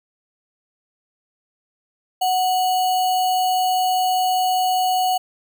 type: tone with sample-and-hold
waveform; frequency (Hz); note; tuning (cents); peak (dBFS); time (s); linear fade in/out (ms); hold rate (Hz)
sine; 740; F#5; 0; -16; 2.21-5.18; 10; 3675
effects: none